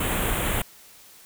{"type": "band-stop noise", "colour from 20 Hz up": "pink", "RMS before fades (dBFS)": -25, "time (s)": [0, 0.62], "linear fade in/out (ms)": 5, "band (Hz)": [3500, 7500], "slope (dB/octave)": 48, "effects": ["white hiss -50 dBFS RMS until 1.25 s"]}